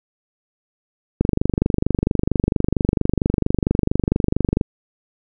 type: click train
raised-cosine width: 3 ms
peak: -3 dBFS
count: 84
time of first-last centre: 1.21-4.612 s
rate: 24.4 Hz
effects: none

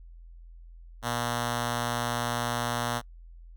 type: tone with notch filter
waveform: 5% pulse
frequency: 120 Hz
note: B2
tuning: 49 cents flat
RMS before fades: -30 dBFS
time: 1.02-3.02 s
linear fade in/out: 50 ms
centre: 390 Hz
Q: 1.5
effects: noise-tail reverb RT60 0.1 s tail -25 dB re dry + added 42 Hz sine -45 dBFS peak until 3.56 s

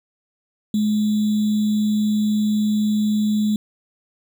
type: tone with sample-and-hold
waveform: sine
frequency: 211.9 Hz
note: G#3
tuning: 35 cents sharp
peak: -16 dBFS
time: 0.74-3.56 s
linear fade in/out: 2 ms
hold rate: 3675 Hz
effects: none

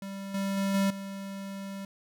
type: tone with level steps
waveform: square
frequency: 196 Hz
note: G3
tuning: in tune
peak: -37 / -29 / -27 / -24 / -37 dBFS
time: 0.02-1.85 s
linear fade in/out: 2 ms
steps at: 0.34 / 0.57 / 0.74 / 0.9 s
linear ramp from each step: 5 ms
effects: none

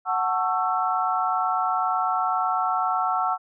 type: chord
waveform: sine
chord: F# minor seventh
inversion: none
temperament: just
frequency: 740 / 888 / 1110 / 1332 Hz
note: F#5 / A5 / C#6 / E6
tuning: 0 / +16 / +2 / +18 cents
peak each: -25 / -29 / -29 / -25 dBFS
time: 0.05-3.38 s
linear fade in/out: 50 ms
effects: none

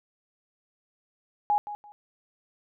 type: tone with echo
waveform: sine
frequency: 830 Hz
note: G#5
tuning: 1 cent flat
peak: -20 dBFS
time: 1.5-1.58 s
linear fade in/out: 0 ms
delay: 170 ms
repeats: 2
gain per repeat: -13 dB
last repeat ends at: 1.92 s
effects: none

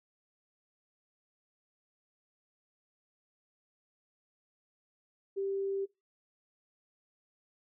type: tone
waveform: sine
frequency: 392 Hz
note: G4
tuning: in tune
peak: -31 dBFS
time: 5.36-5.86 s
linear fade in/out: 20 ms
effects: noise-tail reverb RT60 0.2 s tail -20 dB re dry

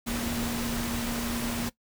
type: tone in noise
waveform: sine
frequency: 235.9 Hz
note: A#3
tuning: 21 cents sharp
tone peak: -31 dBFS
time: 0.06-1.7 s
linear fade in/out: 20 ms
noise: pink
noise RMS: -33 dBFS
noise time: 0.06-1.7 s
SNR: -1 dB
effects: noise-tail reverb RT60 0.1 s tail -19 dB re dry

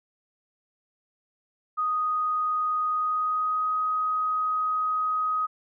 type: tone with pitch glide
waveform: sine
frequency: 1244.5 to 1256.8 Hz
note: D#6 to D#6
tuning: 0 to +17 cents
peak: -23 dBFS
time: 1.77-5.47 s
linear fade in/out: 20 ms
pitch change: +17 cents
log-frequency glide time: 2.92-3.72 s
effects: none

